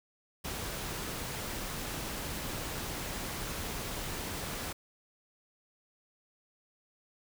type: noise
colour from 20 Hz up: pink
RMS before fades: -38 dBFS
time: 0.44-4.73 s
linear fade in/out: 10 ms
effects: none